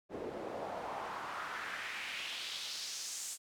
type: noise with band-pass filter sweep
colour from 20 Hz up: pink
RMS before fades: -42 dBFS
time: 0.09-3.38 s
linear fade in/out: 50 ms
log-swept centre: 380 to 8100 Hz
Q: 2.2
effects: none